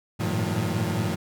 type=tone cluster; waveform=30% pulse; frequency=97.5 / 110 / 114.9 / 158.3 / 179.1 Hz; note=G2 / A2 / A#2 / D#3 / F3; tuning=-9 / 0 / -25 / +30 / +44 cents; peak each=-28 dBFS; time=0.19-1.16 s; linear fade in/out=20 ms; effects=none